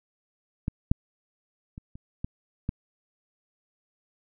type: clicks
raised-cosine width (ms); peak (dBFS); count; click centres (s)
5; -15 / -7 / -27 / -30 / -18 / -15; 6; 0.681 / 0.915 / 1.779 / 1.955 / 2.245 / 2.691
effects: none